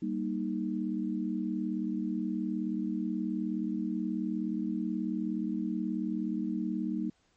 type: chord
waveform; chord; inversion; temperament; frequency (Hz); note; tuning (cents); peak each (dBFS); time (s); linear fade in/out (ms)
sine; Eb major; first; just; 194.45 / 233.3 / 311.1; G3 / Bb3 / Eb4; -14 / +2 / 0; -34; 0.02-7.1; 5
effects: pink hiss -70 dBFS RMS until 7.36 s + MP3 32 kbps